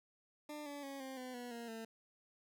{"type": "tone with pitch steps", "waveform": "20% pulse", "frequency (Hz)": [298.6, 286.8, 275.4, 264.5, 254, 243.9, 234.3, 225], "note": ["D4", "D4", "C#4", "C4", "B3", "B3", "A#3", "A3"], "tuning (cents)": [29, -41, -11, 19, 49, -21, 9, 39], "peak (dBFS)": -40, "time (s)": [0.49, 1.85], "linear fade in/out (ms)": 5, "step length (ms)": 170, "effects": []}